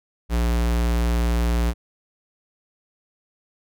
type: tone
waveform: square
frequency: 58.6 Hz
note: A#1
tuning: 10 cents sharp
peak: -19 dBFS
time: 0.29-1.74 s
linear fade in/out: 50 ms
effects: none